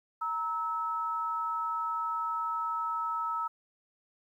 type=tone pair together; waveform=sine; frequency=932.1 / 1300 Hz; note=A#5 / E6; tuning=0 / -24 cents; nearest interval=tritone; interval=576 cents; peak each=-35 / -31 dBFS; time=0.21-3.48 s; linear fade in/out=10 ms; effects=11-bit